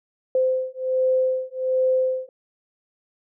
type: beating tone pair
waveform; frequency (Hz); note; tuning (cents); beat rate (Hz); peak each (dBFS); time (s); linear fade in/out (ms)
sine; 516 / 517.3; C5 / C5; -24 / -20; 1.3; -22; 0.35-2.29; 2
effects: none